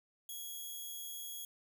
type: tone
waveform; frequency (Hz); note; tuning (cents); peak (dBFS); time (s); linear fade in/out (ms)
5% pulse; 3322; G#7; 0; -34; 0.29-1.45; 2
effects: none